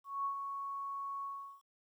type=tone with ADSR envelope; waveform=sine; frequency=1108.7 Hz; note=C#6; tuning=in tune; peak=-32 dBFS; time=0.04-1.62 s; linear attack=210 ms; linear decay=95 ms; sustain=-6 dB; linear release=380 ms; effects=12-bit

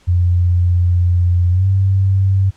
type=tone with pitch glide; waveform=sine; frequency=88.4 to 96.4 Hz; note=F2 to G2; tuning=+22 to -28 cents; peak=-10 dBFS; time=0.07-2.51 s; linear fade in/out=20 ms; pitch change=+150 cents; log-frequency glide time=1.5-1.66 s; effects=pink hiss -52 dBFS RMS until 2.56 s + low-pass 8000 Hz 12 dB/octave

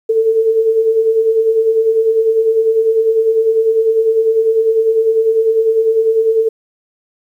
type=beating tone pair; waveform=sine; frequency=437.2 / 447.2 Hz; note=A4 / A4; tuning=-11 / +28 cents; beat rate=10 Hz; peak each=-18 / -10 dBFS; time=0.09-6.49 s; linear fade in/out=10 ms; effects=8-bit

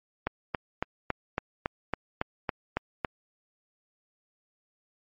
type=click train; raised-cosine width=0.5 ms; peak=-12 dBFS; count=11; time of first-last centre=0.27-3.048 s; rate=3.6 Hz; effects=MP3 32 kbps

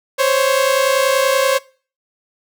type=tone pair together; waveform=sawtooth; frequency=523.3 / 553.7 Hz; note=C5 / C#5; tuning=0 / -2 cents; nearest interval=minor second; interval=98 cents; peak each=-12 dBFS; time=0.18-1.59 s; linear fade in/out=20 ms; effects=noise-tail reverb RT60 0.4 s tail -22 dB re dry

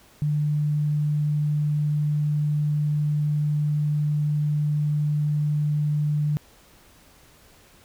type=tone; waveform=sine; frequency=149 Hz; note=D3; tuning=25 cents sharp; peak=-20 dBFS; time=0.22-6.37 s; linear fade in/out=0 ms; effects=pink hiss -54 dBFS RMS until 7.84 s

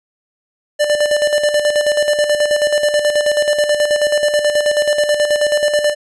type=tone with tremolo; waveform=square; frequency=592 Hz; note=D5; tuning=14 cents sharp; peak=-11 dBFS; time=0.79-5.95 s; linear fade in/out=20 ms; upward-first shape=square; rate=9.3 Hz; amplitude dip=55%; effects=resampled to 24000 Hz

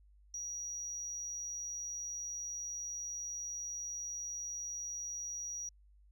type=tone; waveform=sine; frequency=5770 Hz; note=F#8; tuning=44 cents flat; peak=-38 dBFS; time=0.34-5.69 s; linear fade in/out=2 ms; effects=tanh soft clip ceiling -34 dBFS + added 50 Hz sine -60 dBFS peak until 6.11 s

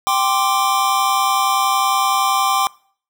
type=chord; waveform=square; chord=G suspended fourth; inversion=none; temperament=just; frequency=784 / 1045.3 / 1176 Hz; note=G5 / C6 / D6; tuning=0 / -2 / +2 cents; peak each=-20 dBFS; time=0.07-2.67 s; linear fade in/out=0 ms; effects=noise-tail reverb RT60 0.5 s tail -23 dB re dry

